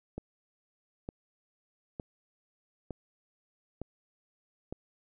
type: click train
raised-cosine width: 2 ms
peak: -24 dBFS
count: 6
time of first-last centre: 0.18-4.725 s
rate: 1.1 Hz
effects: none